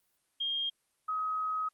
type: tone pair in turn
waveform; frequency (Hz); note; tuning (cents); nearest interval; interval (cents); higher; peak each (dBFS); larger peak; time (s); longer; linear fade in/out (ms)
sine; 3222 / 1266.9; G7 / D#6; +47 / +31; octave + major third; 1616; first; -30 / -30; neither; 0.4-0.7 / 1.08-1.69; second; 10
effects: white hiss -75 dBFS RMS until 1.73 s + Opus 32 kbps